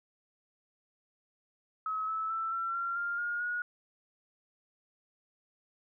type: tone with pitch steps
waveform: sine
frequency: 1283 / 1305.4 / 1328.2 / 1351.5 / 1375.1 / 1399.1 / 1423.6 / 1448.5 Hz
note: E6 / E6 / E6 / E6 / F6 / F6 / F6 / F#6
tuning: -47 / -17 / +13 / +43 / -27 / +3 / +33 / -37 cents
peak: -31 dBFS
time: 1.86-3.62 s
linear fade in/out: 2 ms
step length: 220 ms
effects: none